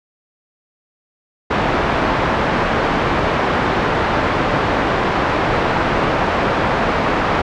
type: low-pass noise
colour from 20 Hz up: white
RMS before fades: -17 dBFS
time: 1.5-7.42 s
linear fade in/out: 10 ms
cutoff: 1200 Hz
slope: 12 dB/octave
effects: low-pass 5000 Hz 12 dB/octave